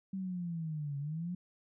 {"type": "linear two-way sweep", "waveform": "sine", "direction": "down then up", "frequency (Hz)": [194, 139.1, 182.5], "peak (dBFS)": -35, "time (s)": [0.13, 1.35], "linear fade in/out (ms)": 5, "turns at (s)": 0.98, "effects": []}